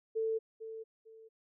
sine tone with echo, 445.1 Hz, A4, 20 cents sharp, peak -30 dBFS, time 0.15-0.39 s, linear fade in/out 20 ms, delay 450 ms, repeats 2, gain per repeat -11 dB, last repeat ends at 1.29 s, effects none

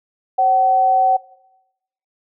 sine tone pair together, 536 / 758 Hz, C5 / F#5, +42 / +42 cents, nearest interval tritone, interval 600 cents, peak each -24 / -12 dBFS, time 0.38-1.17 s, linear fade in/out 10 ms, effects noise-tail reverb RT60 0.9 s tail -21 dB re dry

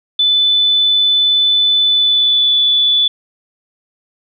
sine tone with pitch glide, 3501 to 3465 Hz, A7 to A7, -9 to -27 cents, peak -9 dBFS, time 0.19-3.08 s, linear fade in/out 5 ms, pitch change -18 cents, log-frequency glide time 1.82-2.56 s, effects none

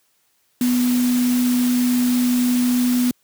sine tone in noise, 246.9 Hz, B3, in tune, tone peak -15 dBFS, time 0.61-3.11 s, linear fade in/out 2 ms, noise white, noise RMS -29 dBFS, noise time 0.61-3.11 s, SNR +11 dB, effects white hiss -64 dBFS RMS until 3.23 s + high-pass 80 Hz 12 dB/octave

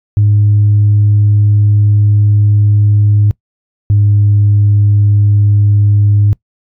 sine tone pair in turn, 103.83 / 102.87 Hz, G#2 / G#2, 0 / -16 cents, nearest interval unison, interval 16 cents, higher first, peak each -4 dBFS, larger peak neither, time 0.17-3.31 / 3.9-6.33 s, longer first, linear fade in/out 0 ms, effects noise-tail reverb RT60 0.1 s tail -23 dB re dry + tanh soft clip ceiling -2 dBFS

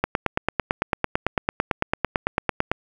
click train, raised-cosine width 0.5 ms, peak -4 dBFS, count 25, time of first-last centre 0.04-2.716 s, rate 8.97 Hz, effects 7-bit

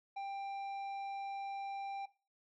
triangle tone with tanh clipping, 790 Hz, G5, 13 cents sharp, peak -40 dBFS, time 0.16-2.06 s, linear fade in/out 10 ms, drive 13 dB, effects noise-tail reverb RT60 0.3 s tail -17 dB re dry + MP3 48 kbps

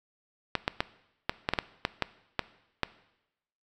clicks, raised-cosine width 0.3 ms, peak -9 dBFS, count 11, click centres 0.553 / 0.679 / 0.805 / 1.295 / 1.489 / 1.536 / 1.588 / 1.851 / 2.023 / 2.393 / 2.833 s, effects noise-tail reverb RT60 0.9 s tail -18 dB re dry

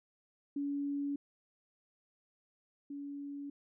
sine tone pair in turn, 283.8 / 283.8 Hz, C#4 / C#4, +41 / +41 cents, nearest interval unison, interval 0 cents, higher neither, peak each -33 / -40 dBFS, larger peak first, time 0.56-1.16 / 2.9-3.5 s, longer neither, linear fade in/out 5 ms, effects none

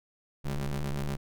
35% pulse ring-modulated tone, 69.3 Hz, C#2, in tune, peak -25 dBFS, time 0.44-1.17 s, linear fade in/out 20 ms, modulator 73.5 Hz, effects none

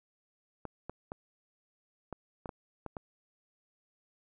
clicks, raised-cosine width 1 ms, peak -25 dBFS, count 8, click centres 0.653 / 0.896 / 1.119 / 2.127 / 2.458 / 2.492 / 2.863 / 2.968 s, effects none

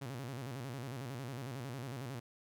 sawtooth tone with vibrato, 128.2 Hz, C3, 35 cents flat, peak -37 dBFS, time 0.01-2.2 s, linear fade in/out 10 ms, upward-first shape square, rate 11 Hz, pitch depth 130 cents each way, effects none

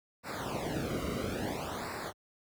brown noise with flanger, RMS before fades -36 dBFS, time 0.23-2.13 s, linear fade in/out 50 ms, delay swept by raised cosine 0.31 to 1.19 ms, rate 0.59 Hz, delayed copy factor -1, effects high-pass 60 Hz 12 dB/octave

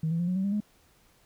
sine tone with pitch steps, 159 / 166.42 / 174.19 / 182.33 / 190.84 / 199.75 / 209.1 Hz, D#3 / E3 / F3 / F#3 / G3 / G3 / G#3, +38 / +17 / -4 / -25 / -46 / +33 / +12 cents, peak -24 dBFS, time 0.03-0.604 s, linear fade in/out 5 ms, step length 82 ms, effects tanh soft clip ceiling -21 dBFS + pink hiss -63 dBFS RMS until 1.25 s

